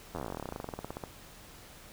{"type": "slowing click train", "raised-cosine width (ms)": 1, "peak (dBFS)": -23, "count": 29, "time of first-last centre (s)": [0.15, 1.038], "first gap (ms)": 11, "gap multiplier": 1.07, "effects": ["pink hiss -52 dBFS RMS until 1.92 s"]}